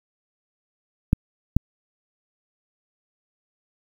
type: clicks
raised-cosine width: 5 ms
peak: -3 dBFS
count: 2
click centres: 1.131 / 1.566 s
effects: 7-bit